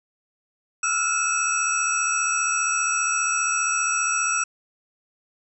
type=tone cluster; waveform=sine; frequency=1336 / 1411 / 2602 / 5780 / 7820 Hz; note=E6 / F6 / E7 / F#8 / B8; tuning=+23 / +17 / -23 / -41 / -18 cents; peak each=-27 dBFS; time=0.83-4.44 s; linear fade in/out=5 ms; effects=none